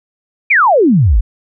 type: exponential sweep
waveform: sine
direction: down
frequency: 2500 to 42.41 Hz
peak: -6 dBFS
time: 0.5-1.21 s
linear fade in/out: 10 ms
effects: none